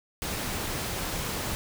pink noise, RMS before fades -32 dBFS, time 0.22-1.55 s, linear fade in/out 0 ms, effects none

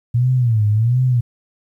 sine tone with vibrato, 116 Hz, A#2, 8 cents flat, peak -12 dBFS, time 0.14-1.21 s, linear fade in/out 10 ms, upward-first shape sine, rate 1.4 Hz, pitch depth 180 cents each way, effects 9-bit

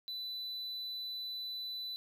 triangle tone, 3990 Hz, B7, 17 cents sharp, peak -37 dBFS, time 0.08-1.96 s, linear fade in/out 0 ms, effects none

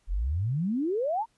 sine exponential sweep, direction up, 38.89 to 960 Hz, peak -25 dBFS, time 0.07-1.26 s, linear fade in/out 50 ms, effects pink hiss -70 dBFS RMS until 1.37 s + resampled to 24000 Hz

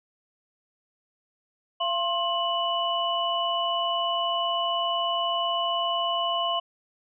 sine tone cluster, 683 / 1061 / 2964 Hz, F5 / C6 / F#7, -39 / +24 / +2 cents, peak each -28 dBFS, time 1.8-6.6 s, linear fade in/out 10 ms, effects none

